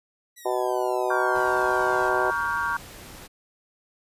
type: exponential sweep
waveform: 5% pulse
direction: down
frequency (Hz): 1975.5 to 630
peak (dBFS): -33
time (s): 0.36-2.1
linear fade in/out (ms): 20
type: harmonic tone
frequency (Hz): 125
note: B2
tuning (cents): +21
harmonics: 3 / 4 / 5 / 6 / 7 / 8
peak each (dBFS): -27 / -31 / -28 / -30 / -32 / -33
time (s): 0.45-2.31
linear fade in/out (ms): 10
type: chord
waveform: sine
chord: G half-diminished seventh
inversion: first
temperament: just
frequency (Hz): 940.8 / 1128.9 / 1411.2 / 1568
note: Bb5 / Db6 / F6 / G6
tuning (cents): +16 / +31 / +18 / 0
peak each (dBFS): -29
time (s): 1.1-2.77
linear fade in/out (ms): 5
type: noise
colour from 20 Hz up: pink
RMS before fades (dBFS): -43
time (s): 1.34-3.28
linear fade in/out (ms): 20
effects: resampled to 32000 Hz